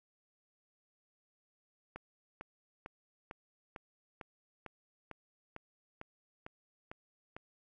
click train, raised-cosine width 0.5 ms, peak -29 dBFS, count 13, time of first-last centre 1.96-7.365 s, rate 2.22 Hz, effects none

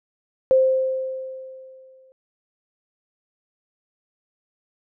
sine tone with exponential decay, 523.3 Hz, C5, in tune, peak -11 dBFS, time 0.51-2.12 s, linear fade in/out 0 ms, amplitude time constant 350 ms, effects none

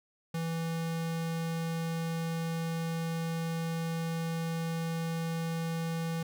square tone, 164.81 Hz, E3, in tune, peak -32 dBFS, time 0.34-6.23 s, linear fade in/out 5 ms, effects none

